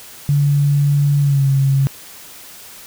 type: tone with pitch glide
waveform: sine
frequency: 143.4 to 136.45 Hz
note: D3 to C#3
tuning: -41 to -27 cents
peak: -11 dBFS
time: 0.29-1.87 s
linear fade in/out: 0 ms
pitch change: -86 cents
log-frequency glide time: 1.2-1.46 s
effects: white hiss -38 dBFS RMS until 2.86 s